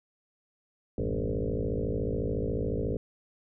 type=tone with frequency modulation; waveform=sine; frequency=180.6 Hz; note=F#3; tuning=42 cents flat; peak=-27 dBFS; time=0.98-2.97 s; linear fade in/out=2 ms; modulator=54 Hz; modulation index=6.2; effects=none